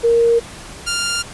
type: tone pair in turn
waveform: sine / 10% pulse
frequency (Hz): 466.2 / 1397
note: A#4 / F6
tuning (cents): 0 / 0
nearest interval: octave + perfect fifth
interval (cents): 1900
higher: second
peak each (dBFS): -10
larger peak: neither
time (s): 0.03-0.4 / 0.86-1.23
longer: neither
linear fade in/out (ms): 20
effects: pink hiss -35 dBFS RMS until 1.33 s + resampled to 24000 Hz